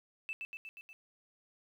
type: tone with echo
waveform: sine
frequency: 2637 Hz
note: E7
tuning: in tune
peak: -35 dBFS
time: 0.29-0.33 s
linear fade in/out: 0 ms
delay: 120 ms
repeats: 5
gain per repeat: -3 dB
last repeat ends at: 0.93 s
effects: tanh soft clip ceiling -31 dBFS + 11-bit